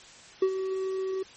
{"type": "tone with ADSR envelope", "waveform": "triangle", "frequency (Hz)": 380, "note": "F#4", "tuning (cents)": 46, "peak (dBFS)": -16, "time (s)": [0.42, 1.23], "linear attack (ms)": 5, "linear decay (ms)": 72, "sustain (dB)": -10, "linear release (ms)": 6, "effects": ["white hiss -50 dBFS RMS until 1.36 s", "MP3 32 kbps"]}